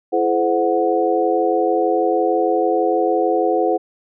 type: tone cluster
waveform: sine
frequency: 336.1 / 427.6 / 514 / 735 Hz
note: E4 / A4 / C5 / F#5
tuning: +34 / -49 / -31 / -12 cents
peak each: -20 dBFS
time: 0.12-3.78 s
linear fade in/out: 20 ms
effects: none